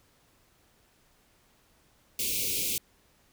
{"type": "band-stop noise", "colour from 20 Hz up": "white", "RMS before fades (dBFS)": -30, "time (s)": [2.19, 2.78], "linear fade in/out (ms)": 2, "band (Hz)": [550, 2200], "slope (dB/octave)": 96, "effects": ["pink hiss -65 dBFS RMS until 3.32 s"]}